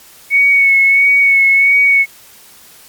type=tone with vibrato; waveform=sine; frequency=2217 Hz; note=C#7; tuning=in tune; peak=-6 dBFS; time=0.3-2.06 s; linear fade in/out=50 ms; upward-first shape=sine; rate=1.5 Hz; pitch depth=25 cents each way; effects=white hiss -41 dBFS RMS until 2.88 s + MP3 96 kbps